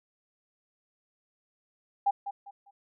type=tone with echo; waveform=sine; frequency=802 Hz; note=G5; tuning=39 cents sharp; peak=-21 dBFS; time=2.06-2.11 s; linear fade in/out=10 ms; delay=200 ms; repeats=3; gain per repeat=-11 dB; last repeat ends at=2.71 s; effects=none